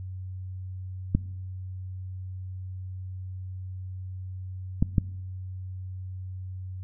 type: clicks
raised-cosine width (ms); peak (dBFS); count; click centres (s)
5; -8; 3; 1.15 / 4.825 / 4.982
effects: noise-tail reverb RT60 1.0 s tail -22 dB re dry + added 93 Hz sine -34 dBFS peak until 6.83 s